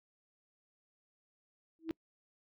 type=tone with exponential growth; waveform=sine; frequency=324.4 Hz; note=E4; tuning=28 cents flat; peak=-29 dBFS; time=1.79-1.91 s; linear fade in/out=0 ms; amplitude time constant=24 ms
type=clicks; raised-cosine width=0.3 ms; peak=-33 dBFS; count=2; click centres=1.893 / 1.907 s
effects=noise-tail reverb RT60 0.1 s tail -26 dB re dry